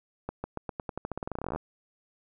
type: accelerating click train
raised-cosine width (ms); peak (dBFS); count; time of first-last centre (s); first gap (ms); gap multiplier
1; -19; 24; 0.29-1.56; 150; 0.89
effects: none